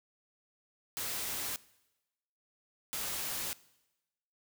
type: noise bursts at uneven times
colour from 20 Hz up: white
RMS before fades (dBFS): -37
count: 2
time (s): 0.97-1.56 / 2.93-3.53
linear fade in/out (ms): 0
effects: noise-tail reverb RT60 1.0 s tail -21 dB re dry